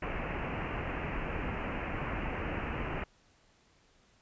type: low-pass noise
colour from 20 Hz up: pink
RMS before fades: -36 dBFS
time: 0.02-3.04 s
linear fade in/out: 5 ms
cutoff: 2800 Hz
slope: 96 dB/octave
effects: pink hiss -66 dBFS RMS until 4.21 s + resampled to 16000 Hz